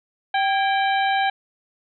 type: harmonic tone with a mistuned harmonic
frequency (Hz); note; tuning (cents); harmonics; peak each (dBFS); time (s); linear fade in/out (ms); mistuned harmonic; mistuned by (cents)
780; G5; -9; 1 / 2 / 3 / 4 / 5; -19 / -25 / -29 / -31 / -33; 0.34-1.3; 5; 2; +78
effects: none